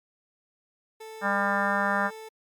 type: tone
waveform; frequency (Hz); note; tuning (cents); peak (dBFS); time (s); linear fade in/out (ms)
30% pulse; 440.5; A4; +2; -37; 1-2.29; 10
type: harmonic tone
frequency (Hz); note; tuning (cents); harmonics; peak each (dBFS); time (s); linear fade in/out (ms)
200.1; G3; +36; 1 / 3 / 4 / 5 / 6 / 7 / 8 / 9; -31 / -31 / -31 / -31 / -31 / -31 / -31 / -31; 1.21-2.11; 50
effects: MP3 96 kbps